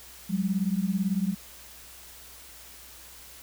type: beating tone pair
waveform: sine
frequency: 183.6 / 201.6 Hz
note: F#3 / G3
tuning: -13 / +49 cents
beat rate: 18 Hz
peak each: -27 dBFS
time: 0.29-1.35 s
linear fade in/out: 20 ms
effects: added 60 Hz sine -56 dBFS peak until 3.42 s + white hiss -48 dBFS RMS until 3.42 s